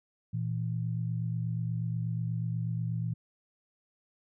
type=tone pair together; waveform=sine; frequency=116.54 / 164.81 Hz; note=A#2 / E3; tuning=0 / 0 cents; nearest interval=tritone; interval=600 cents; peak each=-31 / -34 dBFS; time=0.33-3.14 s; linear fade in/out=10 ms; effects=none